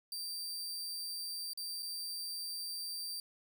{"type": "tone with dropouts", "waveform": "sawtooth", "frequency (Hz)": 4682, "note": "D8", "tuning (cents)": -6, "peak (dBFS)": -36, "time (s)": [0.12, 3.2], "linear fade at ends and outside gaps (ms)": 2, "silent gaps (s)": [[1.534, 1.574], [1.824, 1.828]], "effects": []}